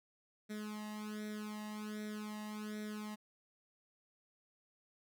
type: tone with flanger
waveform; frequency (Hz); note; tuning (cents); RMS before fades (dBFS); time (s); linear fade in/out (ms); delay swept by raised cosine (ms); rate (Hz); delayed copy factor
sawtooth; 212.1; G#3; +37; -44; 0.49-3.16; 20; 0.52 to 1.06; 1.3; +1
effects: none